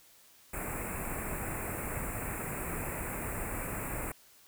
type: band-stop noise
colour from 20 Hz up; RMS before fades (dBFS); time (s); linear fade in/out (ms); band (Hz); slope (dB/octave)
pink; -37; 0.53-4.12; 5; 2600 to 7400; 96
effects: white hiss -60 dBFS RMS until 4.47 s